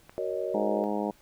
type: click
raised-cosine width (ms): 0.5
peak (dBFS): -30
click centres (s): 0.095
type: chord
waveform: sine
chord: D# minor seventh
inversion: first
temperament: just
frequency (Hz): 373.4 / 466.7 / 560 / 622.3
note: F#4 / A#4 / C#5 / D#5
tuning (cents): +16 / +2 / +18 / 0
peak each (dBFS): -34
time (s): 0.18-0.84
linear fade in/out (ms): 0
type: harmonic tone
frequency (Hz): 103.83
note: G#2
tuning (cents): 0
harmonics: 2 / 3 / 4 / 5 / 6 / 7 / 8 / 9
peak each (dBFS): -32 / -34 / -35 / -36 / -37 / -37 / -38 / -39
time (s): 0.54-1.11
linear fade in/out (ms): 5
effects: pink hiss -60 dBFS RMS until 1.21 s